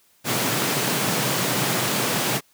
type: high-pass noise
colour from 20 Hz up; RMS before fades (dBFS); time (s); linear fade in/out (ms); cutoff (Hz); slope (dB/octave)
pink; -23; 0.24-2.41; 50; 110; 96
effects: white hiss -60 dBFS RMS until 2.53 s